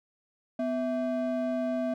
triangle ring-modulated tone, 452.1 Hz, A4, 47 cents sharp, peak -22 dBFS, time 0.59-1.94 s, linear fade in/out 5 ms, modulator 202 Hz, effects none

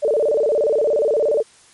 sine tone with vibrato, 512 Hz, C5, 38 cents flat, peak -14 dBFS, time 0.02-1.43 s, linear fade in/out 20 ms, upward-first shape square, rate 17 Hz, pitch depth 240 cents each way, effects white hiss -50 dBFS RMS until 1.73 s + MP3 48 kbps

